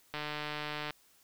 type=click train; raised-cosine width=0.3 ms; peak=-21 dBFS; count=116; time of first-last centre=0.14-0.907 s; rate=150 Hz; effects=white hiss -65 dBFS RMS until 1.23 s